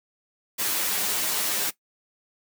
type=noise with comb filter; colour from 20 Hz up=white; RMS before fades=-26 dBFS; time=0.58-1.71 s; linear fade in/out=20 ms; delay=9.5 ms; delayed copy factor=+0.95; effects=noise-tail reverb RT60 0.1 s tail -17 dB re dry + high-pass 150 Hz 12 dB/octave